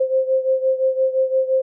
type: beating tone pair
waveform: sine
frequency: 523.3 / 529.1 Hz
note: C5 / C5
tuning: 0 / +19 cents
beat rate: 5.8 Hz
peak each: -17 / -21 dBFS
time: 0-1.62 s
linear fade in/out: 10 ms
effects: none